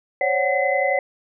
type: tone cluster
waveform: sine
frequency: 537 / 568 / 744 / 2034 Hz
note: C5 / C#5 / F#5 / C7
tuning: +45 / +42 / +9 / -50 cents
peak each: -23 dBFS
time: 0.21-0.99 s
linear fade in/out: 2 ms
effects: none